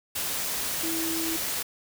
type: tone in noise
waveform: sine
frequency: 326.6 Hz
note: E4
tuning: 16 cents flat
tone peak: -30 dBFS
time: 0.83-1.37 s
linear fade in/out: 10 ms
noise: white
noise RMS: -30 dBFS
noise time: 0.15-1.63 s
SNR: -3 dB
effects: none